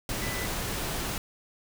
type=tone in noise; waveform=sine; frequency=1992 Hz; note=B6; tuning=14 cents sharp; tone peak=-37 dBFS; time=0.22-0.46 s; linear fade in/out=2 ms; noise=pink; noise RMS=-32 dBFS; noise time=0.09-1.18 s; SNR=-8 dB; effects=none